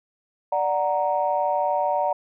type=chord; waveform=sine; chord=D augmented; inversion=none; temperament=equal; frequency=587.3 / 740 / 932.3 Hz; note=D5 / F#5 / A#5; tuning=0 / 0 / 0 cents; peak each=-24 dBFS; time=0.52-2.13 s; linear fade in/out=5 ms; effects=tanh soft clip ceiling -10 dBFS